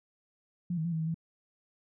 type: tone with pitch steps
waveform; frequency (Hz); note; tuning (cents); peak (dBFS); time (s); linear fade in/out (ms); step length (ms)
sine; 175.3 / 158.9 / 171.1 / 160.8 / 159.8 / 164; F3 / D#3 / F3 / E3 / D#3 / E3; +7 / +37 / -35 / -43 / +47 / -9; -29; 0.7-1.144; 5; 74
effects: none